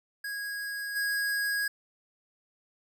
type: tone with level steps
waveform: square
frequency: 1649 Hz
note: G#6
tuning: 13 cents flat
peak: -34 / -28 dBFS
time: 0.24-1.68 s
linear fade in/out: 5 ms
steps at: 0.95 s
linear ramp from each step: 20 ms
effects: none